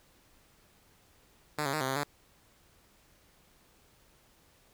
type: tone with pitch steps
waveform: 5% pulse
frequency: 150.6 / 137.6 / 154.4 / 131.2 / 133.4 / 144.6 Hz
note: D3 / C#3 / D#3 / C3 / C3 / D3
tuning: +44 / -12 / -13 / +5 / +34 / -27 cents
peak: -19 dBFS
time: 1.58-2.036 s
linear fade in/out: 5 ms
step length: 76 ms
effects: pink hiss -64 dBFS RMS until 4.73 s